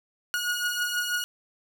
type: beating tone pair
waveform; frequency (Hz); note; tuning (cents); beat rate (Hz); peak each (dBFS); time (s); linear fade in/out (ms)
sawtooth; 1446 / 1452.2; F#6 / F#6; -40 / -33; 6.2; -24 / -28; 0.34-1.24; 0
effects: none